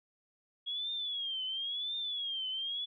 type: tone with vibrato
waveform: sine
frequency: 3313 Hz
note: G#7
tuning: 5 cents flat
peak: -34 dBFS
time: 0.66-2.86 s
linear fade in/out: 20 ms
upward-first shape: triangle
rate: 0.96 Hz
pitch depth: 160 cents each way
effects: none